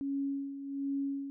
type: tone with tremolo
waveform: sine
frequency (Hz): 277.2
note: C#4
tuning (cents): 0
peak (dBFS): -30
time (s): 0.01-1.3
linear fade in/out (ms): 0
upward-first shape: sine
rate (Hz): 1.3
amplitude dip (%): 65
effects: none